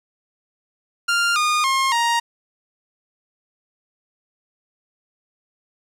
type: tone with pitch steps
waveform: sawtooth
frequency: 1396 / 1222.3 / 1070.3 / 937.1 Hz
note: F6 / D#6 / C6 / A#5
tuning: -1 / -31 / +39 / +9 cents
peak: -13 dBFS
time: 1.08-2.2 s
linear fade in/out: 10 ms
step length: 280 ms
effects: low-pass 9000 Hz 12 dB/octave + 8-bit